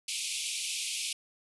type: band-pass noise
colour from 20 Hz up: pink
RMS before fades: -35 dBFS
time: 0.08-1.13 s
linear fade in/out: 5 ms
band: 2300 to 11000 Hz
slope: 96 dB/octave
effects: none